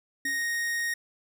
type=tone; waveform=45% pulse; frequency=1864.7 Hz; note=A#6; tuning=in tune; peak=-27 dBFS; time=0.25-0.94 s; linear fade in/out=5 ms
type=tone with exponential decay; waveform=sine; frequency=279.5 Hz; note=C#4; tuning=14 cents sharp; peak=-37 dBFS; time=0.25-0.53 s; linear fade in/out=1 ms; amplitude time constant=59 ms
type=click train; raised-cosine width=0.3 ms; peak=-37 dBFS; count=5; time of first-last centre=0.29-0.802 s; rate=7.81 Hz
effects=none